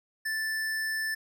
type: tone with hard clipping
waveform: sine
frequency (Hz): 1760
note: A6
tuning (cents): 0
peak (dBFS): -30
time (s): 0.25-1.15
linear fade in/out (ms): 10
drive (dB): 18
effects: none

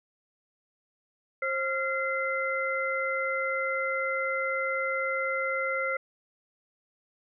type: tone cluster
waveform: sine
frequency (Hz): 532 / 1380 / 2058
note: C5 / F6 / C7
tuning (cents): +29 / -21 / -29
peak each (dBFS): -31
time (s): 1.42-5.97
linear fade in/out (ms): 5
effects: none

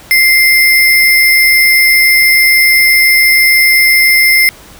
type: tone with sample-and-hold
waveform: sine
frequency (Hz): 2093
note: C7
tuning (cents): 0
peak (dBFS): -4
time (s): 0.11-4.49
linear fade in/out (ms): 0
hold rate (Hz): 7350
effects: pink hiss -36 dBFS RMS until 4.79 s

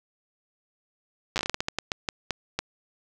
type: slowing click train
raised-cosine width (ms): 0.2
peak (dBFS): -9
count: 16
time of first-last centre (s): 1.36-2.59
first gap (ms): 8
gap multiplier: 1.29
effects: none

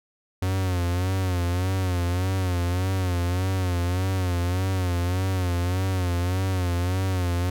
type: tone with vibrato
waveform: 45% pulse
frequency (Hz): 91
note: F#2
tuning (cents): -28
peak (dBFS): -22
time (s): 0.42-7.5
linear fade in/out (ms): 5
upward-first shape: sine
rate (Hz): 1.7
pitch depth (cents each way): 75
effects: none

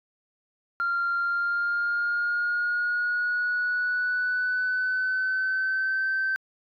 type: tone with pitch glide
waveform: sine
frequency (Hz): 1388 to 1549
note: F6 to G6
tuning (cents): -11 to -21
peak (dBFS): -22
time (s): 0.8-6.36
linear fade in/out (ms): 0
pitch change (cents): +190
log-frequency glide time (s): 1.16-6.08
effects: tanh soft clip ceiling -20 dBFS

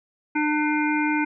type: harmonic tone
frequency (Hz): 300.9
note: D4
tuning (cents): +42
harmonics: 1 / 3 / 5 / 7 / 8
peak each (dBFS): -22 / -27 / -29 / -30 / -31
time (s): 0.35-1.25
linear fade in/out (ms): 10
effects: none

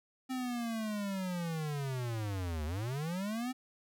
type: linear two-way sweep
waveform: square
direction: down then up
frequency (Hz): 261.6 to 73.2 to 261.6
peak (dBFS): -35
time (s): 0.29-3.53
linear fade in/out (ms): 20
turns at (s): 2.65
effects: none

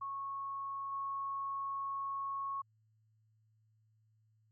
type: tone with level steps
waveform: sine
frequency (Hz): 1100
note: C#6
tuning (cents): -14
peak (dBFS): -38 / -36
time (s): 0.01-2.62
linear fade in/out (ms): 10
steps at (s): 0.92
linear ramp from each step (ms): 5
effects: added 109 Hz sine -69 dBFS peak until 4.51 s

